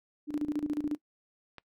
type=tone with tremolo; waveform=sine; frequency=296.6 Hz; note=D4; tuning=17 cents sharp; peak=-26 dBFS; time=0.27-0.98 s; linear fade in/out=50 ms; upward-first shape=square; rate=14 Hz; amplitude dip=75%
type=click; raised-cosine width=0.3 ms; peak=-28 dBFS; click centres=1.583 s
effects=noise-tail reverb RT60 0.1 s tail -23 dB re dry + MP3 96 kbps